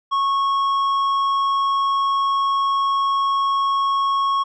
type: tone with tanh clipping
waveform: triangle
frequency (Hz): 1100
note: C#6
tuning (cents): -14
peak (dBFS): -18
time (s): 0.11-4.44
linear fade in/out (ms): 20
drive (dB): 11
effects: none